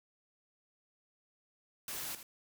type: noise with echo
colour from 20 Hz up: white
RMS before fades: -41 dBFS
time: 1.88-2.15 s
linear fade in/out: 2 ms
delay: 80 ms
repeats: 1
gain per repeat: -10 dB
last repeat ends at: 2.23 s
effects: none